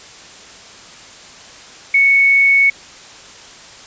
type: tone with frequency modulation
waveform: sine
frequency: 2216 Hz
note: C#7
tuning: 1 cent flat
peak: -8 dBFS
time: 1.94-2.7 s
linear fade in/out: 5 ms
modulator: 23.3 Hz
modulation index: 0.26
effects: white hiss -38 dBFS RMS until 3.86 s + resampled to 16000 Hz